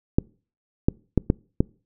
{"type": "clicks", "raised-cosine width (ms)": 3, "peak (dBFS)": -4, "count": 5, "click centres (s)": [0.185, 0.885, 1.177, 1.301, 1.605], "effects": ["noise-tail reverb RT60 0.4 s tail -26 dB re dry"]}